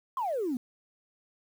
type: exponential sweep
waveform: sine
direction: down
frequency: 1100 to 233.1 Hz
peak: -27 dBFS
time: 0.17-0.57 s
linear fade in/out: 2 ms
effects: tanh soft clip ceiling -24 dBFS + 9-bit